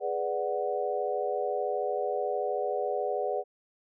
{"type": "chord", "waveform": "sine", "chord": "G# half-diminished seventh", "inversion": "none", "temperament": "equal", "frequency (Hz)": [415.3, 493.9, 587.3, 740], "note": ["G#4", "B4", "D5", "F#5"], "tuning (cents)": [0, 0, 0, 0], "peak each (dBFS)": -33, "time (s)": [0, 3.44], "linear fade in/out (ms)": 50, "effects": []}